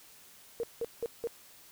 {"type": "tone bursts", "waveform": "sine", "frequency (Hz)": 466.2, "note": "A#4", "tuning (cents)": 0, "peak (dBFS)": -30, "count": 4, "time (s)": [0.6, 1.272], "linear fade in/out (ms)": 0, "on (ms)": 33, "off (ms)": 180, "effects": ["white hiss -56 dBFS RMS until 1.71 s"]}